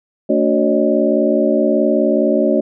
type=tone cluster; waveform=sine; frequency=222.6 / 287.4 / 369.3 / 554 / 613 Hz; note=A3 / D4 / F#4 / C#5 / D#5; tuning=+20 / -37 / -3 / -1 / -26 cents; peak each=-18 dBFS; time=0.29-2.61 s; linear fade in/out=10 ms; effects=none